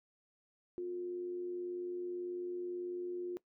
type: tone with amplitude modulation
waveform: sine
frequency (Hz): 356.1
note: F4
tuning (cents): +34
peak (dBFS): -35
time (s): 0.78-3.37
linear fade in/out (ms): 0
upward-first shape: sine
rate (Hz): 98.2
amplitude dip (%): 35
effects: noise-tail reverb RT60 0.1 s tail -19 dB re dry